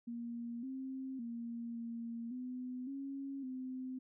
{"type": "tone with pitch steps", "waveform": "sine", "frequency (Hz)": [235.6, 263.9, 233.9, 232.2, 251.8, 274.4, 257.6], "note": ["A#3", "C4", "A#3", "A#3", "B3", "C#4", "C4"], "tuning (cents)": [19, 15, 6, -7, 34, -17, -27], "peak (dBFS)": -40, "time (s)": [0.07, 3.99], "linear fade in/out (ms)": 10, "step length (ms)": 560, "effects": []}